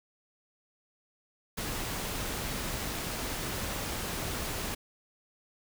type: noise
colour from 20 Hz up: pink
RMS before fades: -35 dBFS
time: 1.57-4.75 s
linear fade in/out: 10 ms
effects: none